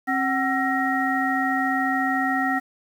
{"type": "harmonic tone with a mistuned harmonic", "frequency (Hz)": 268.6, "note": "C4", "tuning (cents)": 46, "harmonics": [1, 3, 5, 7], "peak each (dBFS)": [-25, -25, -29, -25], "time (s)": [0.07, 2.6], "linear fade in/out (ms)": 20, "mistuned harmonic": 3, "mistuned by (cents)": -120, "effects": ["8-bit"]}